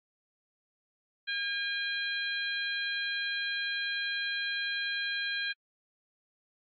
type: harmonic tone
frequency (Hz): 809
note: G#5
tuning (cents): -46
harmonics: 2 / 3 / 4 / 5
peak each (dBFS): -33 / -39 / -38 / -38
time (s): 1.27-5.53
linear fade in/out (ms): 20
effects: AAC 32 kbps